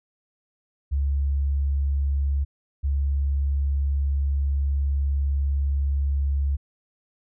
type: tone pair in turn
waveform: sine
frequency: 69.8 / 69.8 Hz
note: C#2 / C#2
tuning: +13 / +13 cents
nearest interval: unison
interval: 0 cents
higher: neither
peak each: -20 dBFS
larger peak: neither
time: 0.91-2.45 / 2.83-6.57 s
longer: second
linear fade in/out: 20 ms
effects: none